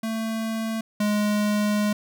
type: tone pair in turn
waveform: square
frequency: 223.1 / 208.7 Hz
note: A3 / G#3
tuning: +24 / +9 cents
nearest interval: minor second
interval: 115 cents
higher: first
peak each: -26 / -21 dBFS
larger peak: second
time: 0.03-0.81 / 1-1.93 s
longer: second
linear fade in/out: 5 ms
effects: none